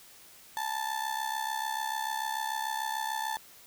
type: tone with amplitude modulation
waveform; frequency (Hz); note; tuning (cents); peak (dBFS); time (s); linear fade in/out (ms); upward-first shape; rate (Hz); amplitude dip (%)
35% pulse; 880; A5; 0; -26; 0.57-3.37; 0; sine; 66.8; 75
effects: white hiss -54 dBFS RMS until 3.66 s